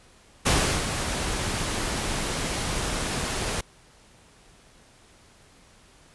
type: noise with ADSR envelope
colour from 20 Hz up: pink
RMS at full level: -20 dBFS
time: 0.45-3.61 s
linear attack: 17 ms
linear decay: 370 ms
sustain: -8 dB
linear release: 5 ms
effects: pink hiss -55 dBFS RMS until 6.14 s + resampled to 24000 Hz